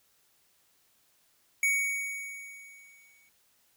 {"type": "tone with exponential decay", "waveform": "square", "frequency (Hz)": 2241, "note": "C#7", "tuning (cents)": 18, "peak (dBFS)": -23, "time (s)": [1.63, 3.29], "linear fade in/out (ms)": 2, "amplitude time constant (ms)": 360, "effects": ["white hiss -68 dBFS RMS until 3.76 s"]}